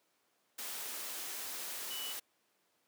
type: tone in noise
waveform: sine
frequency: 2960 Hz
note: F#7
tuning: in tune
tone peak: -42 dBFS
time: 1.9-2.13 s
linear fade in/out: 10 ms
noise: white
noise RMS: -42 dBFS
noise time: 0.58-2.2 s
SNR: -3 dB
effects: pink hiss -75 dBFS RMS until 2.87 s + high-pass 300 Hz 12 dB/octave